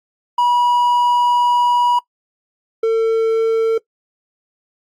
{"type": "tone pair in turn", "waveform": "triangle", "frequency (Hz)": [970, 449.7], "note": ["B5", "A4"], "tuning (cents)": [-31, 38], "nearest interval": "octave + minor second", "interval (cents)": 1331, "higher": "first", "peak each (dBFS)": -10, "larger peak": "neither", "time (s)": [[0.38, 1.99], [2.83, 3.78]], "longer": "first", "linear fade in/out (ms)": 5, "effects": ["noise-tail reverb RT60 0.1 s tail -21 dB re dry", "AAC 64 kbps"]}